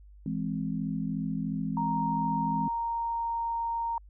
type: chord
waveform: sine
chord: E augmented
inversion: none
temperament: equal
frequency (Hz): 164.81 / 207.7 / 261.6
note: E3 / G#3 / B#3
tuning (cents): 0 / 0 / 0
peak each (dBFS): -33 / -33 / -34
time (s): 0.26-2.68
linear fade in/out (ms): 2
type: tone with pitch glide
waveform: sine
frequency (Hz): 932.3 to 926.9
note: A#5 to A#5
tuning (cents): 0 to -10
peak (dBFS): -28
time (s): 1.77-3.98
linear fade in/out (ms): 2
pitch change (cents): -10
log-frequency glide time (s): 1.97-3.52
effects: added 50 Hz sine -49 dBFS peak until 4.09 s